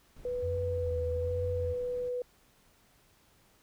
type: noise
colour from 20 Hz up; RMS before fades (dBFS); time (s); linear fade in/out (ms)
brown; -50; 0.16-2.09; 5
type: tone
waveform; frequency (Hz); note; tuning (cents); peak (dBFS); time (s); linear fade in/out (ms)
sine; 493.9; B4; 0; -31; 0.25-2.22; 2
type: tone with vibrato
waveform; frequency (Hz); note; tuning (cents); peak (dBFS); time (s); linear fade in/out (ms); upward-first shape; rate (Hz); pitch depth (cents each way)
sine; 85.2; F2; -42; -33; 0.42-1.74; 20; sine; 1.2; 85
effects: pink hiss -65 dBFS RMS until 3.62 s

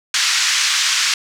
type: band-pass noise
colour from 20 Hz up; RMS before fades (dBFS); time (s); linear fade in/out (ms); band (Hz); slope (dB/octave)
white; -17; 0.14-1.14; 2; 1300 to 6400; 24
effects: none

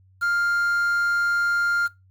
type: tone with quantisation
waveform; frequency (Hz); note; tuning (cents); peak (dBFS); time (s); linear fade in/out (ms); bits
triangle; 1400; F6; +4; -18; 0.21-1.88; 20; 7
effects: noise-tail reverb RT60 0.2 s tail -20 dB re dry + added 94 Hz sine -53 dBFS peak until 2.1 s

